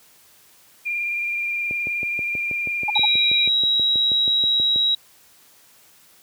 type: tone with vibrato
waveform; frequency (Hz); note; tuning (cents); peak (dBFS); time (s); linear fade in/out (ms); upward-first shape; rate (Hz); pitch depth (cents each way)
sine; 2397; D7; +35; -22; 0.85-3.49; 20; square; 19; 16
type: click train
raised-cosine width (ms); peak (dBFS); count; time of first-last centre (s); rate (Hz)
2; -21; 20; 1.71-4.76; 6.23
type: tone bursts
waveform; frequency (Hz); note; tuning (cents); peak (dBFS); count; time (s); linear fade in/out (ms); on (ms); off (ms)
sine; 846; G#5; +32; -19; 3; 2.88-3.055; 5; 23; 53
type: tone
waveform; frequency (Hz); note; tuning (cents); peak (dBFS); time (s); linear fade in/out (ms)
sine; 3854; B7; -43; -16; 2.95-4.95; 5
effects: white hiss -53 dBFS RMS until 6.22 s + high-pass 60 Hz 12 dB/octave